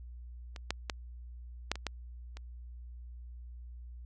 clicks, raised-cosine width 0.2 ms, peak -27 / -14 / -15 / -12 / -24 / -16 / -29 dBFS, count 7, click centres 0.562 / 0.706 / 0.898 / 1.716 / 1.756 / 1.867 / 2.37 s, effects added 60 Hz sine -44 dBFS peak until 4.05 s + AAC 32 kbps

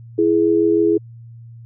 sine tone pair together, 332.4 / 418.8 Hz, E4 / G#4, +15 / +15 cents, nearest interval major third, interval 400 cents, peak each -15 dBFS, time 0.18-0.98 s, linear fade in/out 10 ms, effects added 116 Hz sine -36 dBFS peak until 1.65 s

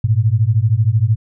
sine beating tone pair, 103.83 / 116.83 Hz, G#2 / A#2, 0 / +4 cents, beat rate 13 Hz, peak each -14 dBFS, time 0.04-1.16 s, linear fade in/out 5 ms, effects none

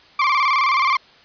30% pulse tone with vibrato, 1108.7 Hz, C#6, in tune, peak -12 dBFS, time 0.19-0.97 s, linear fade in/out 5 ms, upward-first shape square, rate 19 Hz, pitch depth 84 cents each way, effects white hiss -49 dBFS RMS until 1.24 s + resampled to 11025 Hz

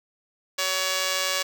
5% pulse tone with amplitude modulation, 564 Hz, C#5, 30 cents sharp, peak -9 dBFS, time 0.58-1.43 s, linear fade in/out 10 ms, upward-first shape sine, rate 179 Hz, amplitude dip 65%, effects none

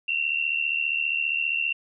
sine tone pair together, 2683 / 2758 Hz, E7 / F7, +30 / -22 cents, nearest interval unison, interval 48 cents, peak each -27 / -25 dBFS, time 0.08-1.73 s, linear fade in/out 5 ms, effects none

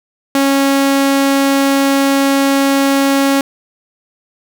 sawtooth tone, 275.2 Hz, C#4, 12 cents flat, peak -6 dBFS, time 0.35-3.41 s, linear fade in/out 2 ms, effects none

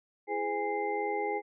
sine tone cluster, 333.1 / 415.9 / 512 / 820 / 2084 Hz, E4 / G#4 / C5 / G#5 / C7, +18 / +2 / -38 / -22 / -7 cents, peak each -40 / -33 / -40 / -33 / -39 dBFS, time 0.27-1.42 s, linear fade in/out 50 ms, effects none

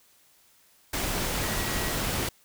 sine tone in noise, 1919 Hz, A#6, 50 cents sharp, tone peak -38 dBFS, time 1.42-1.93 s, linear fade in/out 5 ms, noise pink, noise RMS -29 dBFS, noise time 0.93-2.29 s, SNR -12 dB, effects white hiss -61 dBFS RMS until 2.44 s

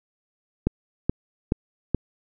click train, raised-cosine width 3 ms, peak -7 dBFS, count 4, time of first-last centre 0.67-1.947 s, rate 2.35 Hz, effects none

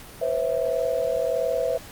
sine tone cluster, 494.6 / 536 / 657 Hz, B4 / C5 / E5, +3 / +42 / -6 cents, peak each -26 dBFS, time 0.21-1.78 s, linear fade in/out 10 ms, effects pink hiss -43 dBFS RMS until 1.91 s + Opus 48 kbps

